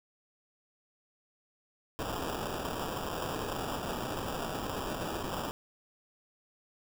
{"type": "noise with sample-and-hold", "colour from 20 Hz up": "white", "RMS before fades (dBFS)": -36, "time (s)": [1.99, 5.51], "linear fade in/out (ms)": 0, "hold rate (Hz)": 2100, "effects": []}